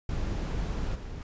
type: noise with level steps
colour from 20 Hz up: brown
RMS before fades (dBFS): -31 / -38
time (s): 0.09-1.23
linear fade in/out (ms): 2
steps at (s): 0.94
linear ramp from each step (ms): 20
effects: resampled to 16000 Hz